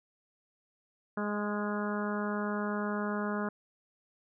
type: harmonic tone with a mistuned harmonic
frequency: 207.7 Hz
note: G#3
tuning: in tune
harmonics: 1 / 2 / 3 / 4 / 5 / 6 / 7 / 8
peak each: -33 / -38 / -40 / -44 / -41 / -42 / -41 / -46 dBFS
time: 1.17-3.49 s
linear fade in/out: 5 ms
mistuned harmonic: 7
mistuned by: -15 cents
effects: none